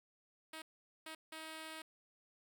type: tone bursts at uneven times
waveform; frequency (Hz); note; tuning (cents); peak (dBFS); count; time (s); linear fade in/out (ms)
5% pulse; 317.3; D#4; +34; -35; 3; 0.53-0.62 / 1.06-1.15 / 1.32-1.82; 5
effects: none